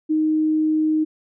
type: tone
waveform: sine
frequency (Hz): 311.1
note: D#4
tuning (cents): 0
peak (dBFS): -16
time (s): 0.09-1.05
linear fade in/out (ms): 20
effects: none